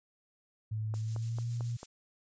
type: tone with pitch glide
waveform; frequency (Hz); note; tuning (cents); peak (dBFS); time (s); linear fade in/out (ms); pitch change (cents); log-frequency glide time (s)
sine; 108.7 to 118.54; A2 to A#2; -21 to +29; -32; 0.71-1.77; 10; +150; 0.96-1.5
type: click train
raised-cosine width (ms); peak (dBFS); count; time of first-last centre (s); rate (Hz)
1; -30; 5; 0.94-1.831; 4.49
type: noise with tremolo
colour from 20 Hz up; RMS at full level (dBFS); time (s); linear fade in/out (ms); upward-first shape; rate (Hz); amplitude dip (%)
violet; -44; 0.94-1.86; 5; square; 7.1; 35
effects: resampled to 16000 Hz